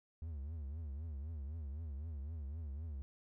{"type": "tone with vibrato", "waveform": "triangle", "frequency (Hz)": 75, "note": "D2", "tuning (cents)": 37, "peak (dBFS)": -39, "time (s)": [0.22, 3.02], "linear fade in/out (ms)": 0, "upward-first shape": "triangle", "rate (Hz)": 3.9, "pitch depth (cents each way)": 220, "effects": []}